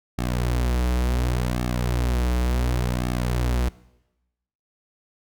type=tone with flanger; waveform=sawtooth; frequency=61.1 Hz; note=B1; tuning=18 cents flat; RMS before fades=-23 dBFS; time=0.18-3.69 s; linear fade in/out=5 ms; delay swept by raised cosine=2 to 8 ms; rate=0.69 Hz; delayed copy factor=-0.75; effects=noise-tail reverb RT60 1.0 s tail -21 dB re dry